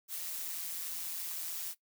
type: noise with amplitude modulation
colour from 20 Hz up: blue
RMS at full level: -37 dBFS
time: 0.08-1.75 s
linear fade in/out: 50 ms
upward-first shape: sine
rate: 169 Hz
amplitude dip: 55%
effects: noise-tail reverb RT60 0.1 s tail -17 dB re dry